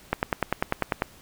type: click train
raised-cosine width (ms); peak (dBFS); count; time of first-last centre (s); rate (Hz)
0.5; -7; 10; 0.13-1.021; 10.1
effects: pink hiss -52 dBFS RMS until 1.21 s